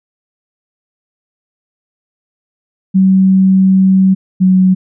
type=tone pair in turn; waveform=sine; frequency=190 / 186.41 Hz; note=F#3 / F#3; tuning=+46 / +13 cents; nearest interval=unison; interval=33 cents; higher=first; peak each=-5 dBFS; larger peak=neither; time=2.94-4.15 / 4.4-4.75 s; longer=first; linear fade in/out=20 ms; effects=none